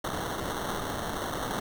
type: noise with sample-and-hold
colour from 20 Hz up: blue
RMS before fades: -33 dBFS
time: 0.04-1.6 s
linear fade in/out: 5 ms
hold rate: 2450 Hz
effects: none